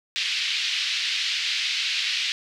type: band-pass noise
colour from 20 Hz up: pink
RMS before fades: -26 dBFS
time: 0.16-2.32 s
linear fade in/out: 0 ms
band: 2400 to 4600 Hz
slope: 24 dB/octave
effects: none